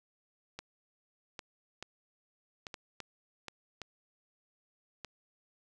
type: clicks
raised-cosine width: 0.2 ms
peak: -24 dBFS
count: 9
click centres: 0.59 / 1.392 / 1.826 / 2.668 / 2.742 / 3.003 / 3.483 / 3.817 / 5.047 s
effects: none